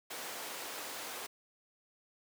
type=high-pass noise; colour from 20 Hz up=pink; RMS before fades=-43 dBFS; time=0.1-1.27 s; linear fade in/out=10 ms; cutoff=480 Hz; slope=12 dB/octave; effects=none